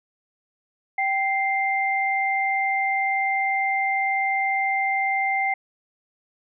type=tone pair together; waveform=sine; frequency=778.6 / 2093 Hz; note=G5 / C7; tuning=-12 / 0 cents; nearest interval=octave + perfect fourth; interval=1712 cents; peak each=-23 dBFS; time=0.98-5.54 s; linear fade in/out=5 ms; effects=none